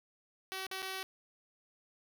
5% pulse tone with dropouts, 380.3 Hz, F#4, 48 cents sharp, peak -27 dBFS, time 0.52-1.03 s, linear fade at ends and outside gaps 0 ms, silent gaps 0.667-0.713 / 0.82-0.827 s, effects none

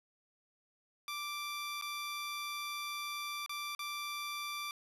15% pulse tone with dropouts, 1174.7 Hz, D6, in tune, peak -32 dBFS, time 1.08-4.71 s, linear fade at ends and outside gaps 1 ms, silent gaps 1.813-1.822 / 3.462-3.494 / 3.75-3.792 s, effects resampled to 32000 Hz

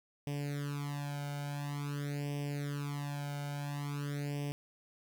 sawtooth tone with flanger, 143.9 Hz, D3, 35 cents flat, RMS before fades -38 dBFS, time 0.27-4.52 s, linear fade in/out 0 ms, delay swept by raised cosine 0.36 to 1.35 ms, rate 0.48 Hz, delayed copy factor +0.95, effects none

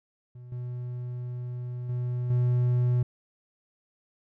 triangle tone with level steps, 123.2 Hz, B2, 4 cents flat, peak -40 / -30 / -25 / -19 dBFS, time 0.35-3.03 s, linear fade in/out 5 ms, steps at 0.52 / 1.89 / 2.3 s, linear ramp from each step 2 ms, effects none

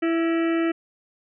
harmonic tone with a mistuned harmonic, 331.5 Hz, E4, 10 cents sharp, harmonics 1 / 2 / 4 / 5 / 6 / 7 / 8 / 9, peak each -20 / -31 / -33 / -39 / -35 / -38 / -41 / -43 dBFS, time 0.02-0.72 s, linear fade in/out 10 ms, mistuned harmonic 6, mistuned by -54 cents, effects none

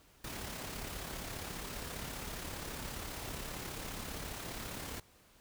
pink noise with amplitude modulation, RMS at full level -41 dBFS, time 0.24-5 s, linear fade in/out 5 ms, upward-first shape sine, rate 34.9 Hz, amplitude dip 40%, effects pink hiss -64 dBFS RMS until 5.4 s

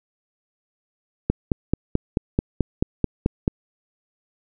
click train, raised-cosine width 3 ms, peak -5 dBFS, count 11, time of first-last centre 1.3-3.479 s, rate 4.59 Hz, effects none

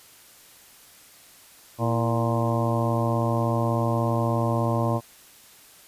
harmonic tone with a mistuned harmonic, 116.54 Hz, A#2, in tune, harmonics 1 / 2 / 3 / 4 / 5 / 6 / 7 / 8 / 9, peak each -24 / -29 / -31 / -34 / -29 / -33 / -36 / -34 / -32 dBFS, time 1.78-5.01 s, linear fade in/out 50 ms, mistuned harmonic 3, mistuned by -63 cents, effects white hiss -51 dBFS RMS until 5.87 s + resampled to 32000 Hz

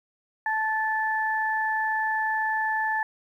sine tone pair together, 874 / 1748 Hz, A5 / A6, -12 / -12 cents, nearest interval octave, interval 1200 cents, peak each -26 dBFS, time 0.46-3.03 s, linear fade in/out 2 ms, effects 10-bit

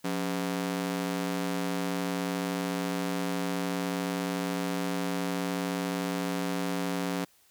sawtooth ring-modulated tone, 228.5 Hz, A#3, 34 cents flat, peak -22 dBFS, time 0.04-7.25 s, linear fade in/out 10 ms, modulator 49.7 Hz, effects white hiss -63 dBFS RMS until 7.5 s

